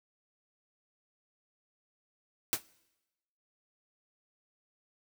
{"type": "noise with exponential decay", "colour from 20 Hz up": "white", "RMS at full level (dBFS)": -25, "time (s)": [2.53, 2.62], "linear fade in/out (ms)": 0, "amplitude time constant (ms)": 19, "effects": ["noise-tail reverb RT60 1.0 s tail -23 dB re dry"]}